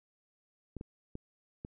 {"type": "clicks", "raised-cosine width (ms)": 3, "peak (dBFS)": -28, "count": 4, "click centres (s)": [0.767, 0.811, 1.154, 1.649], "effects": []}